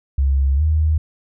sine tone with pitch glide, 68.2 to 77.89 Hz, C#2 to D#2, -28 to +2 cents, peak -13 dBFS, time 0.18-0.98 s, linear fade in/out 5 ms, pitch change +230 cents, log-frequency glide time 0.56-0.62 s, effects none

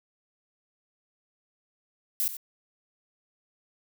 violet noise with echo, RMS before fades -27 dBFS, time 2.2-2.28 s, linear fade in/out 0 ms, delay 88 ms, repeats 1, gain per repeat -11 dB, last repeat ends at 2.368 s, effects none

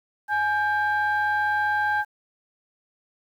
sine tone pair together, 839 / 1583.8 Hz, G#5 / G6, +17 / +17 cents, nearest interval major seventh, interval 1100 cents, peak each -22 dBFS, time 0.28-2.05 s, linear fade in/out 50 ms, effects tanh soft clip ceiling -16 dBFS + 9-bit

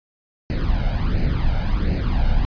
brown noise with flanger, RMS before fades -19 dBFS, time 0.5-2.45 s, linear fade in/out 0 ms, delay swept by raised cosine 0.43 to 1.37 ms, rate 1.4 Hz, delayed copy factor +0.7, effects resampled to 11025 Hz

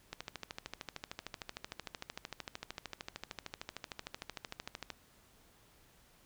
click train, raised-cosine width 0.2 ms, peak -23 dBFS, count 64, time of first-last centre 0.13-4.903 s, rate 13.2 Hz, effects pink hiss -65 dBFS RMS until 6.25 s

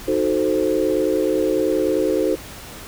sine chord, D# diminished seventh, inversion none, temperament equal, 311.1 / 370 / 440 / 523.3 Hz, D#4 / F#4 / A4 / C5, 0 / 0 / 0 / 0 cents, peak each -22 dBFS, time 0.07-2.36 s, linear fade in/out 20 ms, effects pink hiss -37 dBFS RMS until 2.87 s

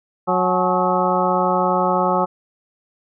harmonic tone with a mistuned harmonic, 183.1 Hz, F#3, 18 cents flat, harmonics 1 / 2 / 3 / 4 / 5 / 6 / 7, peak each -24 / -24 / -22 / -23 / -21 / -24 / -24 dBFS, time 0.27-2.26 s, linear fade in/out 20 ms, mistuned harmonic 5, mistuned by -100 cents, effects none

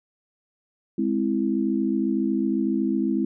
sine chord, Ab augmented, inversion none, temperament equal, 207.7 / 261.6 / 329.6 Hz, Ab3 / C4 / E4, 0 / 0 / 0 cents, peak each -25 dBFS, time 0.98-3.25 s, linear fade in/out 5 ms, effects none

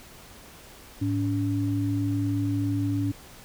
sine tone pair together, 106.5 / 285.2 Hz, G#2 / C#4, +44 / +49 cents, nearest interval octave + perfect fourth, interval 1705 cents, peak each -26 dBFS, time 1.01-3.12 s, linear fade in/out 10 ms, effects pink hiss -48 dBFS RMS until 3.44 s

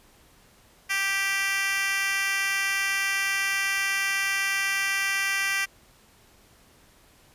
10% pulse tone with high-pass filter, 392 Hz, G4, in tune, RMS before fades -26 dBFS, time 0.89-5.66 s, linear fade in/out 20 ms, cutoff 2000 Hz, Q 1.7, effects pink hiss -57 dBFS RMS until 7.34 s + resampled to 32000 Hz

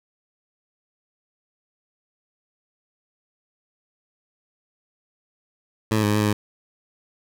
15% pulse tone with pitch steps, 109.3 / 107.9 / 103.7 / 104.8 / 106.6 / 105.2 / 104.2 Hz, A2 / A2 / G#2 / G#2 / G#2 / G#2 / G#2, -11 / -33 / -2 / +16 / +46 / +23 / +6 cents, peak -12 dBFS, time 5.91-6.33 s, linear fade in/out 5 ms, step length 60 ms, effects none

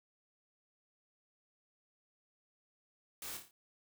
white noise with echo, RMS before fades -45 dBFS, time 3.22-3.37 s, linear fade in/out 2 ms, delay 28 ms, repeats 5, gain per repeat -5 dB, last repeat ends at 3.51 s, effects none

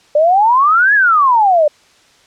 sine exponential two-way sweep, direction up then down, 580 to 1728 to 580 Hz, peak -7 dBFS, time 0.15-1.68 s, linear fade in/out 5 ms, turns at 0.94 s, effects white hiss -49 dBFS RMS until 2.26 s + low-pass 6000 Hz 12 dB/octave

